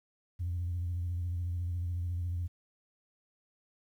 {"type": "tone with vibrato", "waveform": "sine", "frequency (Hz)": 87.4, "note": "F2", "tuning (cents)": 2, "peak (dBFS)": -30, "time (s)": [0.39, 2.48], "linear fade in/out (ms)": 20, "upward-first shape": "triangle", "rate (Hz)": 14, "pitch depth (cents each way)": 58, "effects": ["tanh soft clip ceiling -28 dBFS", "11-bit"]}